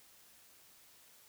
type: silence
effects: white hiss -62 dBFS RMS until 1.28 s